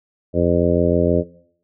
harmonic tone, 86.4 Hz, F2, 18 cents flat, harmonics 1 / 2 / 3 / 4 / 5 / 6 / 7, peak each -22 / -22 / -22 / -22 / -22 / -22 / -22 dBFS, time 0.33-1.24 s, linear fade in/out 50 ms, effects noise-tail reverb RT60 0.6 s tail -18 dB re dry

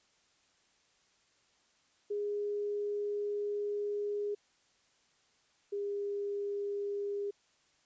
sine tone pair in turn, 411.8 / 405 Hz, G#4 / G#4, -15 / -43 cents, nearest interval unison, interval 28 cents, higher first, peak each -32 / -33 dBFS, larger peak first, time 2.1-4.35 / 5.72-7.31 s, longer first, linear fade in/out 10 ms, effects white hiss -70 dBFS RMS until 7.85 s + resampled to 16000 Hz

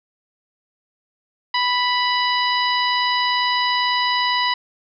harmonic tone, 987.8 Hz, B5, in tune, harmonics 1 / 2 / 3 / 4 / 5, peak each -20 / -23 / -25 / -26 / -27 dBFS, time 1.54-4.54 s, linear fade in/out 5 ms, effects none

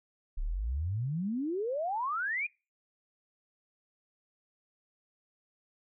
sine exponential sweep, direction up, 31.18 to 2498 Hz, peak -30 dBFS, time 0.37-2.47 s, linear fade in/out 10 ms, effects noise-tail reverb RT60 0.3 s tail -25 dB re dry

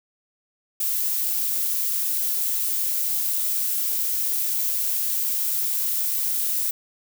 violet noise, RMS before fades -24 dBFS, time 0.8-6.71 s, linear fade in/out 5 ms, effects none

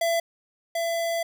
square tone pair in turn, 671 / 671 Hz, E5 / E5, +31 / +31 cents, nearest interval unison, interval 0 cents, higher neither, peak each -22 / -25 dBFS, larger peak first, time 0.01-0.2 / 0.75-1.23 s, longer second, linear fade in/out 5 ms, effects none

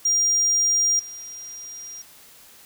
triangle tone with level steps, 5700 Hz, F8, 34 cents sharp, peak -16 / -34 dBFS, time 0.05-2.02 s, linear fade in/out 5 ms, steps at 0.99 s, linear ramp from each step 5 ms, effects white hiss -49 dBFS RMS until 2.65 s

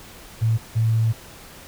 sine tone pair in turn, 112.6 / 112.6 Hz, A2 / A2, +40 / +40 cents, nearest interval unison, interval 0 cents, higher neither, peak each -16 dBFS, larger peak neither, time 0.41-0.58 / 0.75-1.13 s, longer second, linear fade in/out 20 ms, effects pink hiss -43 dBFS RMS until 1.67 s

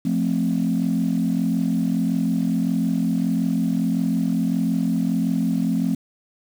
sine chord, F major, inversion none, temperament equal, 174.61 / 220 / 261.6 Hz, F3 / A3 / C4, 0 / 0 / 0 cents, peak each -22 dBFS, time 0.05-5.95 s, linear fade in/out 5 ms, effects tanh soft clip ceiling -12 dBFS + 7-bit

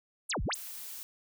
sine exponential two-way sweep, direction down then up, 11950 to 33.23 to 11950 Hz, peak -30 dBFS, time 0.29-0.55 s, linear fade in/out 10 ms, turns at 0.43 s
blue noise, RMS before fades -43 dBFS, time 0.55-1.03 s, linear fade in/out 0 ms
effects none

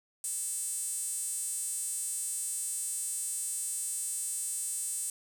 sawtooth tone with high-pass filter, 440 Hz, A4, in tune, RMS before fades -35 dBFS, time 0.24-5.1 s, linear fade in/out 2 ms, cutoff 8500 Hz, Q 6.5, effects none

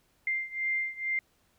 sine beating tone pair, 2096 / 2098.2 Hz, C7 / C7, +2 / +4 cents, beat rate 2.2 Hz, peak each -31 / -33 dBFS, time 0.27-1.19 s, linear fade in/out 2 ms, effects pink hiss -69 dBFS RMS until 1.58 s

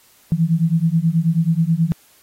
sine beating tone pair, 160 / 169.3 Hz, D#3 / E3, +49 / +46 cents, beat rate 9.3 Hz, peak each -17 dBFS, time 0.32-1.92 s, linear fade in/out 0 ms, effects white hiss -53 dBFS RMS until 2.22 s + AAC 48 kbps

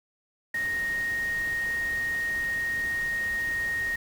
sine tone in noise, 1863 Hz, A#6, 2 cents flat, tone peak -26 dBFS, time 0.54-3.96 s, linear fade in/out 5 ms, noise pink, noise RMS -42 dBFS, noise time 0.54-3.96 s, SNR +13 dB, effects none

